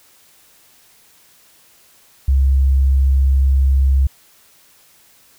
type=tone; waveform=sine; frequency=67.3 Hz; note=C2; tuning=49 cents sharp; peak=-10 dBFS; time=2.28-4.07 s; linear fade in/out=5 ms; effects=white hiss -51 dBFS RMS until 5.38 s